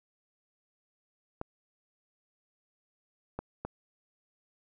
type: clicks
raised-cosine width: 1 ms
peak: -21 dBFS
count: 3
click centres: 1.414 / 3.39 / 3.65 s
effects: none